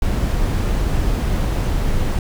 brown noise, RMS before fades -18 dBFS, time 0.02-2.19 s, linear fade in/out 2 ms, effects none

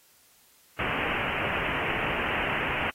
white low-pass noise, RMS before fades -30 dBFS, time 0.79-2.9 s, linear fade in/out 0 ms, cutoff 2900 Hz, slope 96 dB/octave, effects white hiss -60 dBFS RMS until 2.94 s + AAC 48 kbps

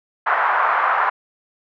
pink band-pass noise, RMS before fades -18 dBFS, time 0.26-1.1 s, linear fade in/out 10 ms, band 860 to 1500 Hz, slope 24 dB/octave, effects none

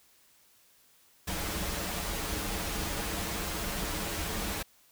pink noise with comb filter, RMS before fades -34 dBFS, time 1.27-4.63 s, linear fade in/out 10 ms, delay 7.9 ms, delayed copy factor -0.65, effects white hiss -63 dBFS RMS until 4.91 s

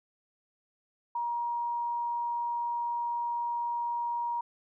sine tone, 948 Hz, A#5, 29 cents sharp, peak -29 dBFS, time 1.15-4.41 s, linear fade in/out 5 ms, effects none

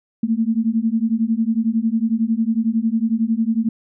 sine beating tone pair, 220 / 231 Hz, A3 / A#3, 0 / -16 cents, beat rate 11 Hz, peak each -19 dBFS, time 0.23-3.69 s, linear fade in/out 5 ms, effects none

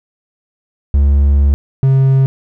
triangle tone pair in turn, 70.5 / 134.05 Hz, C#2 / C3, +30 / +42 cents, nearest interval major seventh, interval 1112 cents, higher second, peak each -5 dBFS, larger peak neither, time 0.94-1.54 / 1.83-2.26 s, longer first, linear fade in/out 0 ms, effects none

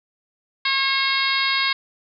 harmonic tone, 542 Hz, C#5, 39 cents flat, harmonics 2 / 3 / 4 / 5 / 6 / 7 / 8 / 9, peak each -26 / -27 / -23 / -30 / -29 / -26 / -27 / -30 dBFS, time 0.65-1.73 s, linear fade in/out 5 ms, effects none

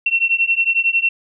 sine beating tone pair, 2710 / 2721 Hz, E7 / F7, +47 / -46 cents, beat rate 11 Hz, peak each -17 dBFS, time 0.06-1.09 s, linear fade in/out 5 ms, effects none

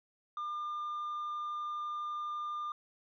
sine tone with tanh clipping, 1202 Hz, D6, 40 cents sharp, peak -36 dBFS, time 0.37-2.72 s, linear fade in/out 2 ms, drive 2 dB, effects none

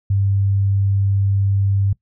sine tone, 98.7 Hz, G2, 12 cents sharp, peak -14 dBFS, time 0.1-1.93 s, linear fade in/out 5 ms, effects noise-tail reverb RT60 0.1 s tail -20 dB re dry

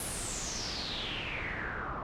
pink noise with low-pass filter sweep, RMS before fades -37 dBFS, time 0-2.03 s, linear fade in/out 2 ms, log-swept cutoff 11000 to 1100 Hz, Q 5.9, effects none

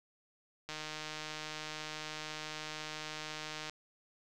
click train, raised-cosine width 0.2 ms, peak -24 dBFS, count 464, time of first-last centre 0.69-3.696 s, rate 154 Hz, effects none

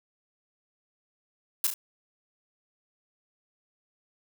blue noise with echo, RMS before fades -24 dBFS, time 1.64-1.67 s, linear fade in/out 2 ms, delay 35 ms, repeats 2, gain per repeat -6 dB, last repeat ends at 1.74 s, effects none

